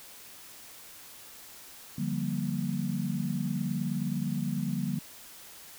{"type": "chord", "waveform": "sine", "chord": "G minor seventh", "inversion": "second", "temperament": "just", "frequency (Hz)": [147, 176.4, 196, 235.2], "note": ["D3", "F3", "G3", "Bb3"], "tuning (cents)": [2, 18, 0, 16], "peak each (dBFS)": -34, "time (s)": [1.98, 4.99], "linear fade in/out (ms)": 5, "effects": ["white hiss -49 dBFS RMS until 5.78 s"]}